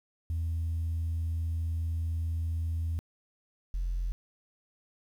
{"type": "tone pair in turn", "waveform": "sine", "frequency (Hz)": [82.41, 43.66], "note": ["E2", "F1"], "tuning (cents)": [0, 0], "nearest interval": "major seventh", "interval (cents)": 1100, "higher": "first", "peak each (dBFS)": -27, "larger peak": "neither", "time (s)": [[0.3, 2.99], [3.74, 4.12]], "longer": "first", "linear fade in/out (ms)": 0, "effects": ["tanh soft clip ceiling -26 dBFS", "10-bit"]}